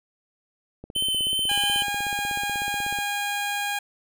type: click train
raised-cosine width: 2 ms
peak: -25 dBFS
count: 36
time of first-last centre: 0.84-2.987 s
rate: 16.3 Hz
type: tone with vibrato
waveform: square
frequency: 3065 Hz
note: G7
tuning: 40 cents flat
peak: -23 dBFS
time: 0.95-1.83 s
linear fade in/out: 10 ms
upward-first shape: sine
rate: 2.9 Hz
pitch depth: 10 cents each way
type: tone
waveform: 15% pulse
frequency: 815 Hz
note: G#5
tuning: 33 cents flat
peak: -19 dBFS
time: 1.49-3.79 s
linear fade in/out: 5 ms
effects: none